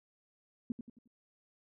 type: tone with echo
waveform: sine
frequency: 237.1 Hz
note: A#3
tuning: 30 cents sharp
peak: -31 dBFS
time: 0.7-0.72 s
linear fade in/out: 2 ms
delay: 89 ms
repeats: 4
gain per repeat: -8 dB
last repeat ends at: 1.076 s
effects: none